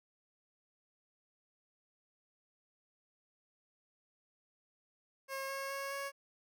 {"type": "tone with pitch steps", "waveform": "15% pulse", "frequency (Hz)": [540, 545, 550.1, 555.2], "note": ["C#5", "C#5", "C#5", "C#5"], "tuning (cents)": [-45, -29, -13, 3], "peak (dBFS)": -32, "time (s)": [5.28, 6.12], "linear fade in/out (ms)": 50, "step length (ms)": 210, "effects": []}